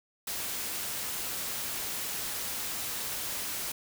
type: noise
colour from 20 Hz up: white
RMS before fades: -35 dBFS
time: 0.27-3.72 s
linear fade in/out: 5 ms
effects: none